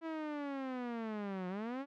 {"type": "linear two-way sweep", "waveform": "sawtooth", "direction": "down then up", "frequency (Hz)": [329.6, 178.4, 286.2], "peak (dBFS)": -34, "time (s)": [0.01, 1.86], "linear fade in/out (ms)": 50, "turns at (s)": 1.48, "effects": ["low-pass 2000 Hz 12 dB/octave"]}